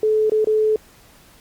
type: tone with dropouts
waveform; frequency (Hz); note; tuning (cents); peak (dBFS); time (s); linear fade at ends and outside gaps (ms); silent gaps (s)
sine; 432.2; A4; -31; -14; 0.03-0.76; 2; 0.297-0.319 / 0.445-0.471
effects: pink hiss -50 dBFS RMS until 1.4 s + Opus 48 kbps